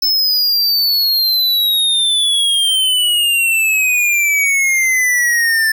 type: exponential sweep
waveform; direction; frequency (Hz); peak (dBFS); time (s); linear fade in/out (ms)
square; down; 5274 to 1760; -12; 0.02-5.72; 5
effects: none